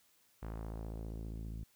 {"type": "tone with low-pass filter sweep", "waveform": "sawtooth", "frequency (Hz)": 55, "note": "A1", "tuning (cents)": 0, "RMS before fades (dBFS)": -43, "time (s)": [0.42, 1.64], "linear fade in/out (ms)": 10, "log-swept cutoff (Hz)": [1500, 190], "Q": 1, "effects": ["white hiss -70 dBFS RMS until 1.75 s"]}